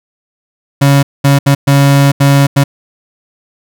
35% pulse tone bursts at uneven times, 139.9 Hz, C#3, 16 cents sharp, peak -3 dBFS, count 6, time 0.81-1.03 / 1.24-1.39 / 1.46-1.55 / 1.67-2.12 / 2.2-2.47 / 2.56-2.64 s, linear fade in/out 10 ms, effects none

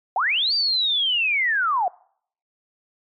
sine linear two-way sweep, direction up then down, 683 to 4732 to 683 Hz, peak -18 dBFS, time 0.16-1.88 s, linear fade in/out 2 ms, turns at 0.54 s, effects noise-tail reverb RT60 0.6 s tail -24 dB re dry + MP3 48 kbps

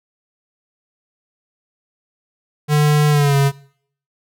square tone with pitch glide, 149.2 to 139.21 Hz, D3 to C#3, +28 to +8 cents, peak -12 dBFS, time 2.68-3.52 s, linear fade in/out 50 ms, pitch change -120 cents, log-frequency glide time 3.1-3.36 s, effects noise-tail reverb RT60 0.6 s tail -21 dB re dry

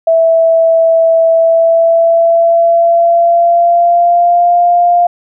sine tone with pitch glide, 657 to 700.1 Hz, E5 to F5, -6 to +4 cents, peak -5 dBFS, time 0.07-5.07 s, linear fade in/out 5 ms, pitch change +110 cents, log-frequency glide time 1.3-4.55 s, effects none

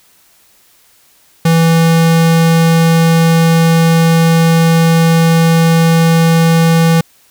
square tone, 164.81 Hz, E3, in tune, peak -7 dBFS, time 1.45-7.01 s, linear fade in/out 5 ms, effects white hiss -49 dBFS RMS until 7.3 s

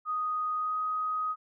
sine tone with pitch glide, 1244.5 to 1254.6 Hz, D#6 to D#6, 0 to +14 cents, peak -28 dBFS, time 0.05-1.36 s, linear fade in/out 50 ms, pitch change +14 cents, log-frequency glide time 0.57-0.77 s, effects none

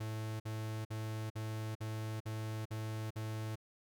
45% pulse tone bursts, 109.3 Hz, A2, 11 cents flat, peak -38 dBFS, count 8, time 0-3.557 s, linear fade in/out 10 ms, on 400 ms, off 51 ms, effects none

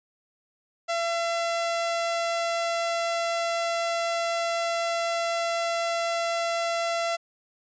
sawtooth tone, 676 Hz, E5, 43 cents sharp, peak -21 dBFS, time 0.88-7.17 s, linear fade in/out 20 ms, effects resampled to 16000 Hz

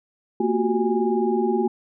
sine tone cluster, 227.7 / 247.5 / 362 / 381.2 / 823 Hz, A#3 / B3 / F#4 / G4 / G#5, -40 / +4 / -38 / -48 / -16 cents, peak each -24 / -32 / -23 / -24 / -28 dBFS, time 0.4-1.68 s, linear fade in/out 5 ms, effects none

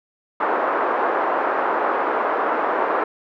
white band-pass noise, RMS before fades -21 dBFS, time 0.4-3.04 s, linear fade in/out 5 ms, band 340 to 1300 Hz, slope 24 dB/octave, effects none

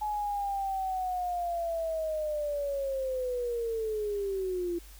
sine linear sweep, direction down, 850 to 340 Hz, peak -29 dBFS, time 0.01-4.79 s, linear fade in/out 10 ms, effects added 50 Hz sine -48 dBFS peak until 4.99 s + white hiss -55 dBFS RMS until 4.99 s

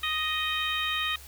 harmonic tone, 622.3 Hz, D#5, in tune, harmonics 2 / 3 / 4 / 5 / 6, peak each -33 / -33 / -33 / -33 / -33 dBFS, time 0.03-1.16 s, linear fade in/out 5 ms, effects added 67 Hz sine -48 dBFS peak until 1.27 s + white hiss -49 dBFS RMS until 1.27 s

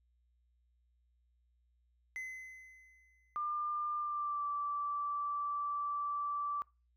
triangle tone with exponential decay, 2042 Hz, C7, 43 cents flat, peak -36 dBFS, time 2.16-3.5 s, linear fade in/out 0 ms, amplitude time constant 290 ms
sine tone with pitch glide, 1198 to 1163.2 Hz, D6 to D6, +34 to -17 cents, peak -34 dBFS, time 3.36-6.62 s, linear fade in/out 0 ms, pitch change -51 cents, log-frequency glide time 3.97-4.45 s
effects noise-tail reverb RT60 0.3 s tail -24 dB re dry + added 60 Hz sine -70 dBFS peak until 6.96 s

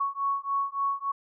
sine beating tone pair, 1108.7 / 1112.2 Hz, C#6 / C#6, 0 / +5 cents, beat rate 3.5 Hz, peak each -29 dBFS, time 0-1.12 s, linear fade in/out 10 ms, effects none

